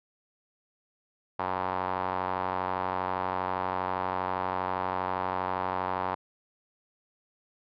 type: tone with band-pass filter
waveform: sawtooth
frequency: 92.5 Hz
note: F#2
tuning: in tune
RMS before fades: -31 dBFS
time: 1.39-6.15 s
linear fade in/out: 5 ms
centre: 940 Hz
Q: 3
effects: resampled to 11025 Hz